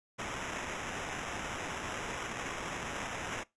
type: noise with sample-and-hold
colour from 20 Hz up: white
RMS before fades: -39 dBFS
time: 0.18-3.44 s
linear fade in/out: 20 ms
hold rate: 4410 Hz
effects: noise-tail reverb RT60 0.2 s tail -21 dB re dry + resampled to 22050 Hz